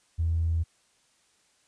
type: tone with tanh clipping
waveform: triangle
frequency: 82.41 Hz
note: E2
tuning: in tune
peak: -23 dBFS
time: 0.18-0.64 s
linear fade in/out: 20 ms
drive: 4 dB
effects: white hiss -66 dBFS RMS until 1.67 s + resampled to 22050 Hz